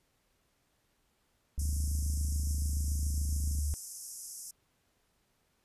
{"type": "tone", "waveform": "sine", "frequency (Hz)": 73.42, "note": "D2", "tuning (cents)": 0, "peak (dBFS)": -29, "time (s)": [1.58, 3.74], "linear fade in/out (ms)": 0}
{"type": "click train", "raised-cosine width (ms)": 5, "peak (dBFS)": -31, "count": 55, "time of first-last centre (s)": [1.58, 3.587], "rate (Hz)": 26.9}
{"type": "band-pass noise", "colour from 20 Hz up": "white", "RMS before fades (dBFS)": -45, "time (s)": [1.59, 4.51], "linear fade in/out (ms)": 5, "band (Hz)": [5200, 12000], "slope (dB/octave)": 96}
{"effects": ["pink hiss -74 dBFS RMS until 5.64 s", "resampled to 32000 Hz"]}